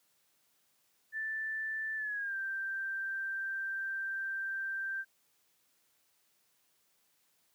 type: tone with pitch glide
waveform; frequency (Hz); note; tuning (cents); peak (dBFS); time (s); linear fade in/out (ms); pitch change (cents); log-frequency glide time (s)
sine; 1763 to 1570.7; A6 to G6; +3 to +3; -34; 1.12-5.05; 50; -200; 1.96-2.36
effects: white hiss -73 dBFS RMS until 7.54 s + high-pass 100 Hz 12 dB/octave